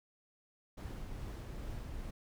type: noise with tremolo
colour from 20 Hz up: brown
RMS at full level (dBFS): -42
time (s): 0.77-2.11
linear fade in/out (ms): 10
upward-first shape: triangle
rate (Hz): 2.4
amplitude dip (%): 25
effects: none